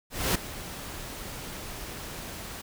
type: noise with ADSR envelope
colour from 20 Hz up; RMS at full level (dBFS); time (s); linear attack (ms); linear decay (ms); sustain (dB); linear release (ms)
pink; -24; 0.1-2.62; 250; 8; -15; 14
effects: none